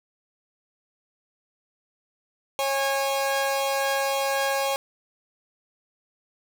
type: tone pair together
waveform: sawtooth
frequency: 547.3 / 820 Hz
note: C#5 / G#5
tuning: -22 / -22 cents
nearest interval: perfect fifth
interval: 700 cents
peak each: -21 / -23 dBFS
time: 2.59-4.76 s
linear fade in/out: 0 ms
effects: 8-bit